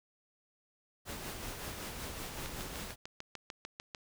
pink noise with tremolo, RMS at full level -41 dBFS, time 1.05-2.96 s, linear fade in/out 50 ms, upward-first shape sine, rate 5.3 Hz, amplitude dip 35%
click train, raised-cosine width 0.2 ms, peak -25 dBFS, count 11, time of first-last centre 2.46-3.948 s, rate 6.72 Hz
effects none

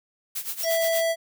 blue noise with tremolo, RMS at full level -29 dBFS, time 0.35-1.03 s, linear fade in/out 10 ms, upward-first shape sine, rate 8.5 Hz, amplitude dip 80%
square tone, 660 Hz, E5, 2 cents sharp, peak -22 dBFS, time 0.63-1.16 s, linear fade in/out 50 ms
sine tone with exponential decay, 5588 Hz, F8, in tune, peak -24 dBFS, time 0.63-0.75 s, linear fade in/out 5 ms, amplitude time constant 24 ms
effects none

